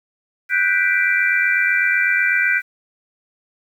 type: chord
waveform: sine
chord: G major seventh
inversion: third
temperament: equal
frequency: 1480 / 1568 / 1975.5 / 2349 Hz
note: F#6 / G6 / B6 / D7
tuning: 0 / 0 / 0 / 0 cents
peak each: -20 dBFS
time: 0.49-2.62 s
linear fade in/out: 50 ms
effects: 8-bit